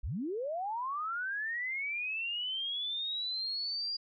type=linear sweep; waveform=sine; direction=up; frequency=32.7 to 4837 Hz; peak=-33 dBFS; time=0.03-3.97 s; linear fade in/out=10 ms; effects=none